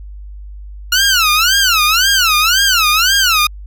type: tone with vibrato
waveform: 15% pulse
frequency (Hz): 1400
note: F6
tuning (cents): +4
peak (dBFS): -3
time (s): 0.92-3.47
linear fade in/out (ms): 5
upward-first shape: sine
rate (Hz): 1.9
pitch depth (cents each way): 250
effects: added 50 Hz sine -28 dBFS peak until 3.66 s